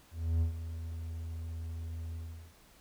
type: tone with ADSR envelope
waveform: triangle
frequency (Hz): 82.2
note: E2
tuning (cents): -4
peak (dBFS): -23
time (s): 0.11-2.55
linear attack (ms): 300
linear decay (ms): 110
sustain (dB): -12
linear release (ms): 410
effects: pink hiss -61 dBFS RMS until 2.8 s